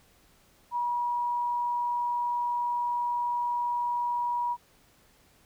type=tone; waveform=sine; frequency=963 Hz; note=B5; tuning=44 cents flat; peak=-26 dBFS; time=0.71-4.57 s; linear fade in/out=50 ms; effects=pink hiss -62 dBFS RMS until 5.45 s